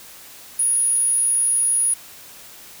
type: tone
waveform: sine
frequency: 10410 Hz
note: E9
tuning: 23 cents flat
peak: -15 dBFS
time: 0.59-1.94 s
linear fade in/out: 5 ms
effects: tanh soft clip ceiling -11 dBFS + white hiss -42 dBFS RMS until 2.8 s